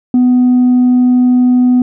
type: tone with tanh clipping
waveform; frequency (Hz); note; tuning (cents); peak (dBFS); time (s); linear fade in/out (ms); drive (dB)
triangle; 249.3; B3; +16; -6; 0.14-1.82; 2; 6
effects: none